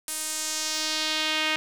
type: tone with band-pass filter sweep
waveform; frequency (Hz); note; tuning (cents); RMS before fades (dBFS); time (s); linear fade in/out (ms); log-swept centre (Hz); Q
sawtooth; 311.1; D#4; 0; -28; 0.08-1.56; 0; 10000 to 2600; 1.7
effects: 8-bit